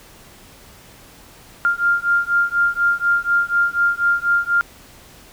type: beating tone pair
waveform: sine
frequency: 1396.9 / 1401 Hz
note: F6 / F6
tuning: 0 / +5 cents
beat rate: 4.1 Hz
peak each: -18 dBFS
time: 1.65-4.61 s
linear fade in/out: 0 ms
effects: pink hiss -45 dBFS RMS until 5.32 s